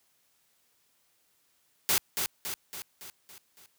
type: noise with echo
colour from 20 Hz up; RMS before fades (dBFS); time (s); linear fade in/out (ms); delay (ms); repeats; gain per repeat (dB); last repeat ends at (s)
white; -25; 1.89-1.98; 0; 280; 6; -5; 3.66
effects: white hiss -70 dBFS RMS until 3.78 s + high-pass 60 Hz 12 dB/octave